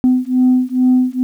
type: beating tone pair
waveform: sine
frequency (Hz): 252.6 / 254.9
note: B3 / C4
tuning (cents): +39 / -45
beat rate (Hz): 2.3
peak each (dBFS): -12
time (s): 0.04-1.23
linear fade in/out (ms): 0
effects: tanh soft clip ceiling -5 dBFS + 8-bit